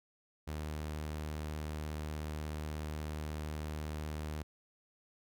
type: tone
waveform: sawtooth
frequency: 76.4 Hz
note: D#2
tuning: 31 cents flat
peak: -34 dBFS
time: 0.47-4.43 s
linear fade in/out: 10 ms
effects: none